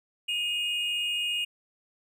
triangle tone pair together, 2494 / 2851 Hz, D#7 / F7, +3 / +35 cents, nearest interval major second, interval 232 cents, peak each -32 / -26 dBFS, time 0.28-1.45 s, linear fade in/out 10 ms, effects none

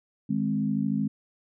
sine chord, Ab major, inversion second, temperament equal, 155.56 / 207.7 / 261.6 Hz, Eb3 / Ab3 / C4, 0 / 0 / 0 cents, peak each -31 / -26 / -29 dBFS, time 0.29-1.08 s, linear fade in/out 10 ms, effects none

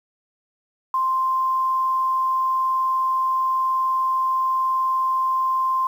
sine tone with quantisation, 1046.5 Hz, C6, in tune, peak -18 dBFS, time 0.94-5.87 s, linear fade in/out 2 ms, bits 8, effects none

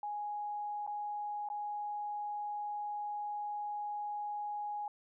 sine tone with dropouts, 830.6 Hz, G#5, in tune, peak -36 dBFS, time 0.03-4.88 s, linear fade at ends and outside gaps 2 ms, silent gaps 0.866-0.875 / 1.488-1.5 s, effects none

